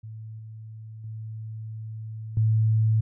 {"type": "tone with level steps", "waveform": "sine", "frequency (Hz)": 110, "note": "A2", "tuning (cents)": 0, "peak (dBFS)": [-36, -38, -33, -18], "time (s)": [0.03, 3.01], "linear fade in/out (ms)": 10, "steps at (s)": [0.39, 1.04, 2.37], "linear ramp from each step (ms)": 2, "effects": []}